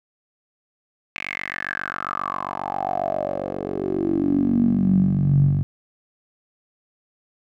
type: tone with band-pass filter sweep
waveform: 10% pulse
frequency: 47.42 Hz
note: F#1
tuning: 43 cents sharp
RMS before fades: -22 dBFS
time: 1.16-5.63 s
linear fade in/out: 0 ms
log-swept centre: 2400 to 120 Hz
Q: 7.6
effects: none